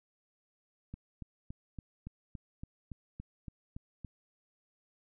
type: click train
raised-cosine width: 5 ms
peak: -30 dBFS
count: 12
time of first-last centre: 0.94-4.047 s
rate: 3.54 Hz
effects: none